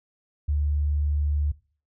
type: tone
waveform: sine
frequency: 73.42 Hz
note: D2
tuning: in tune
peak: -21 dBFS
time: 0.48-1.52 s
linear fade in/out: 10 ms
effects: noise-tail reverb RT60 0.4 s tail -20 dB re dry